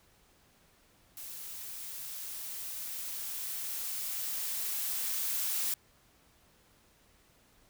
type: noise with level ramp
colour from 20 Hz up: blue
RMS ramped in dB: -44 to -32 dBFS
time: 1.17-5.74 s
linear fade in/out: 2 ms
effects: pink hiss -65 dBFS RMS until 7.69 s